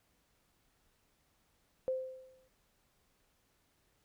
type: tone with exponential decay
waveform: sine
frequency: 519 Hz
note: C5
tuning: 14 cents flat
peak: -29 dBFS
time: 1.88-2.48 s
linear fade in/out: 0 ms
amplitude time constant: 130 ms
effects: pink hiss -74 dBFS RMS until 4.04 s